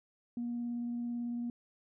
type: tone with vibrato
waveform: sine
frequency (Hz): 238.7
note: A#3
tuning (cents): +41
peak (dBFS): -33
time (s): 0.37-1.5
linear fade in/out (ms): 2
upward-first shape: sine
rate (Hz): 18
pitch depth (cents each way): 9
effects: tanh soft clip ceiling -30 dBFS